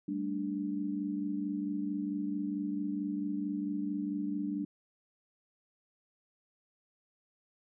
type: chord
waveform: sine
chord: G suspended second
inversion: none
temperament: just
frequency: 196 / 220.5 / 294 Hz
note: G3 / A3 / D4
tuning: 0 / +4 / +2 cents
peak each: -37 / -40 / -34 dBFS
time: 0.08-4.65 s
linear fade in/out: 5 ms
effects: none